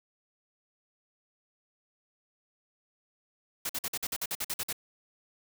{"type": "noise bursts", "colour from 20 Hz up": "white", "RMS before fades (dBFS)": -33, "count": 12, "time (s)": [3.65, 4.728], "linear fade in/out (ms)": 5, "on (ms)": 44, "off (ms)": 50, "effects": []}